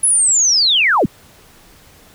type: linear sweep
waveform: sine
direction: down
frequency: 10548 to 103.83 Hz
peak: -10 dBFS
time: 0.03-1.06 s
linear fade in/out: 5 ms
effects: pink hiss -46 dBFS RMS until 2.14 s